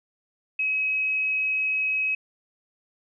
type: tone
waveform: sine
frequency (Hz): 2551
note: D#7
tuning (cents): +43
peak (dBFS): -22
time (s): 0.59-2.15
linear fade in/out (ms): 5
effects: none